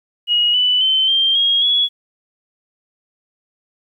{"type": "tone with pitch steps", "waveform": "sine", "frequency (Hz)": [2893, 2983, 3076, 3171, 3270, 3372], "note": ["F#7", "F#7", "G7", "G7", "G#7", "G#7"], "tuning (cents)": [-40, 13, -33, 19, -28, 26], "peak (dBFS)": -12, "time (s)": [0.27, 1.89], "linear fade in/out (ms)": 50, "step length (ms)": 270, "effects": ["9-bit"]}